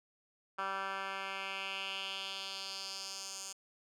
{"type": "tone with band-pass filter sweep", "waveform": "10% pulse", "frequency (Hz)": 193.8, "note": "G3", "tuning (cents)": -20, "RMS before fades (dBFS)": -41, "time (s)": [0.58, 3.53], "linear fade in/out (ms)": 10, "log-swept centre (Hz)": [1400, 6900], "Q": 2.6, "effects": []}